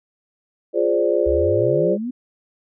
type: chord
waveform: sine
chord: D half-diminished seventh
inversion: first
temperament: equal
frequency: 349.2 / 415.3 / 523.3 / 587.3 Hz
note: F4 / Ab4 / C5 / D5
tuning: 0 / 0 / 0 / 0 cents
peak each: -21 dBFS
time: 0.73-1.98 s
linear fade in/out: 50 ms
type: exponential sweep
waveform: sine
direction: up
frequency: 64 to 259.3 Hz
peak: -23 dBFS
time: 1.26-2.11 s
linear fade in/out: 10 ms
effects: none